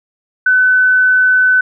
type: tone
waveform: sine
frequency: 1508 Hz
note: F#6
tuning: 32 cents sharp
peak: -7 dBFS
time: 0.46-1.61 s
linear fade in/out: 5 ms
effects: none